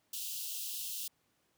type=high-pass noise; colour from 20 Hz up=white; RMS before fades=-40 dBFS; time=0.13-1.08 s; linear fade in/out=5 ms; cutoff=2700 Hz; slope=96 dB/octave; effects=pink hiss -75 dBFS RMS until 1.57 s + high-pass 100 Hz 12 dB/octave